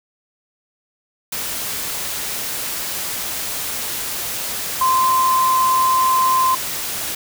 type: tone in noise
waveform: sine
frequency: 1038 Hz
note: C6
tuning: 14 cents flat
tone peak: -13 dBFS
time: 4.81-6.55 s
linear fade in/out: 5 ms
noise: white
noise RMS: -25 dBFS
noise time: 1.32-7.15 s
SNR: +9 dB
effects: none